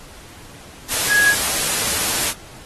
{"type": "tone in noise", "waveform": "sine", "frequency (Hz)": 1663, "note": "G#6", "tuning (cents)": 2, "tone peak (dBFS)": -12, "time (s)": [1.08, 1.35], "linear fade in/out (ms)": 50, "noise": "white", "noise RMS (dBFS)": -20, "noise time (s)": [0.88, 2.34], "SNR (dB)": 5, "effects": ["pink hiss -42 dBFS RMS until 2.65 s", "AAC 32 kbps"]}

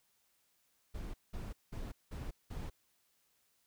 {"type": "noise bursts", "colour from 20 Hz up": "brown", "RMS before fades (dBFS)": -42, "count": 5, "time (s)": [0.94, 2.7], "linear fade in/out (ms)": 10, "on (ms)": 200, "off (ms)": 190, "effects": ["white hiss -75 dBFS RMS until 3.66 s"]}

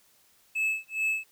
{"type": "tone with tremolo", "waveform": "triangle", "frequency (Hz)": 2604, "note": "E7", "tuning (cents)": -22, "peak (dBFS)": -22, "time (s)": [0.55, 1.24], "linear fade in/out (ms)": 10, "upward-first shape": "sine", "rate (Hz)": 2.4, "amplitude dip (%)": 100, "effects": ["white hiss -63 dBFS RMS until 1.31 s"]}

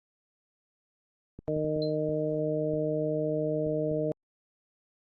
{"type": "clicks", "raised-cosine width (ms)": 3, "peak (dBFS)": -29, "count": 8, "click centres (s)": [1.39, 1.566, 1.647, 1.764, 2.091, 2.736, 3.666, 3.915]}
{"type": "harmonic tone", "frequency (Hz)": 153.7, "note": "D#3", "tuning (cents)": -21, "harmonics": [1, 2, 3, 4], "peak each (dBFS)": [-34, -33, -31, -31], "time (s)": [1.48, 4.12], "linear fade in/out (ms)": 0}
{"type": "tone with exponential decay", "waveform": "sine", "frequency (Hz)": 4100, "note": "C8", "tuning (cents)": -36, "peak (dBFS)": -34, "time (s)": [1.82, 1.97], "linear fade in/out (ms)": 1, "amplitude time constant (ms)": 31}
{"effects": ["Opus 32 kbps"]}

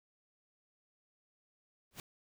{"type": "noise with exponential growth", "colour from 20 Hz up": "pink", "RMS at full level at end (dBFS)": -40, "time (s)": [1.91, 2], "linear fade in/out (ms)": 1, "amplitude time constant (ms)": 18, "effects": []}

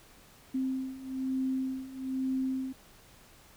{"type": "beating tone pair", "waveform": "sine", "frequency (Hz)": [261.6, 262.7], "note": ["C4", "C4"], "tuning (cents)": [0, 7], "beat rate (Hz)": 1.1, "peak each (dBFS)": [-35, -32], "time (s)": [0.54, 2.73], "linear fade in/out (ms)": 10, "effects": ["pink hiss -57 dBFS RMS until 3.56 s"]}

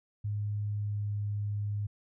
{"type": "tone with pitch glide", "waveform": "sine", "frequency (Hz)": [103.83, 103.17], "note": ["G#2", "G#2"], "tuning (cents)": [0, -11], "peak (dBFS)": -30, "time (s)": [0.24, 1.87], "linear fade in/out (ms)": 10, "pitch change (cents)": -11, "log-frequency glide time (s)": [0.66, 1.14], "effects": []}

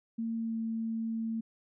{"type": "tone with pitch glide", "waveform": "sine", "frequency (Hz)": [227.5, 225.3], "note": ["A#3", "A3"], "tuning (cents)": [-42, 41], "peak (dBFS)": -31, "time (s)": [0.18, 1.41], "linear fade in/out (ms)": 10, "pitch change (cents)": -17, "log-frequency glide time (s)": [0.37, 0.58], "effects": []}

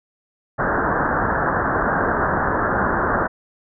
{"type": "low-pass noise", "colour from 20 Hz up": "white", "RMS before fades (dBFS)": -20, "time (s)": [0.58, 3.28], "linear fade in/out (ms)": 20, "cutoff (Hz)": 1700, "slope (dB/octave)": 96, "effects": []}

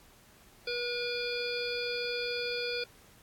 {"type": "harmonic tone with a mistuned harmonic", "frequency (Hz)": 483.1, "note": "B4", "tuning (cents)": -38, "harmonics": [1, 3, 5, 7, 9, 10], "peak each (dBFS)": [-35, -41, -38, -43, -41, -39], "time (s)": [0.67, 2.84], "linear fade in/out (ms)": 5, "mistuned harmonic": 7, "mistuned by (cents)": 32, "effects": ["pink hiss -59 dBFS RMS until 3.22 s", "AAC 64 kbps"]}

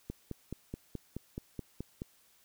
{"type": "click train", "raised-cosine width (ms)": 3, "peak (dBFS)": -25, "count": 10, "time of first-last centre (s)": [0.1, 2.019], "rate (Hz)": 4.69, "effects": ["white hiss -66 dBFS RMS until 2.44 s"]}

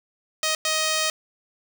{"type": "tone bursts at uneven times", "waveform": "5% pulse", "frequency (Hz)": 627, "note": "D#5", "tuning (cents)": 13, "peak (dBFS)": -10, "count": 2, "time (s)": [[0.43, 0.55], [0.65, 1.1]], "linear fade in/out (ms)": 2, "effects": []}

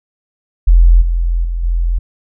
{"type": "tone with level steps", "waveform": "sine", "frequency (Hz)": 42.6, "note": "F1", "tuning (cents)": -42, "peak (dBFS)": [-3, -11, -15, -11], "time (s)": [0.67, 1.99], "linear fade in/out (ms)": 10, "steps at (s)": [1.01, 1.44, 1.63], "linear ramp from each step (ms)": 10, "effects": []}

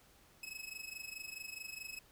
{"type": "tone with amplitude modulation", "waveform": "sawtooth", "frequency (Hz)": 2573, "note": "E7", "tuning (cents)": -43, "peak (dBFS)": -38, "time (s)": [0.43, 1.99], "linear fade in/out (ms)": 2, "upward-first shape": "sine", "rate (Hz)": 24.7, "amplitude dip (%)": 80, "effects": ["pink hiss -65 dBFS RMS until 2.11 s"]}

